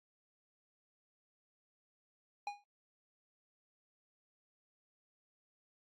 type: tone with exponential decay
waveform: square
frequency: 818 Hz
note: G#5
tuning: 26 cents flat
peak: -35 dBFS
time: 2.47-2.64 s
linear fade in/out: 2 ms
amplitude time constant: 36 ms
effects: low-pass 4000 Hz 12 dB/octave + AAC 32 kbps